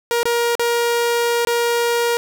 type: tone with dropouts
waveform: sawtooth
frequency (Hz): 472.4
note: A#4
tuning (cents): +23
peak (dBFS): -12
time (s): 0.11-2.17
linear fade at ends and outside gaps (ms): 0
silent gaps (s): 0.231-0.255 / 0.553-0.595 / 1.45-1.472
effects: none